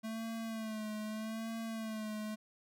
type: tone with vibrato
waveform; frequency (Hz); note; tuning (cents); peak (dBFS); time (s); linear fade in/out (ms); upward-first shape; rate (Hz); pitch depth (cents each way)
square; 220; A3; 0; -39; 0.03-2.36; 20; sine; 0.81; 50
effects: none